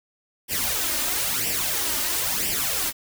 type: noise with flanger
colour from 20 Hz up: white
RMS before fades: -25 dBFS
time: 0.48-2.93 s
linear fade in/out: 50 ms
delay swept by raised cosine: 0.37 to 3.37 ms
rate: 1 Hz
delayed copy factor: +0.7
effects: none